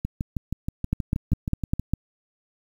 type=two click trains; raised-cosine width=5 ms; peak=-9 / -14 dBFS; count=6 / 12; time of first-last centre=0.93-1.936 / 0.05-1.796 s; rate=4.97 / 6.3 Hz; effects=8-bit